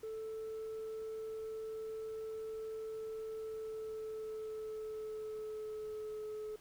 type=tone with pitch glide; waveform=sine; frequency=440 to 428.2 Hz; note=A4 to A4; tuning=0 to -47 cents; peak=-38 dBFS; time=0.03-6.56 s; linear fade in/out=5 ms; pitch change=-47 cents; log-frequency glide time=3.31-6.22 s; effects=tanh soft clip ceiling -39 dBFS + pink hiss -63 dBFS RMS until 6.6 s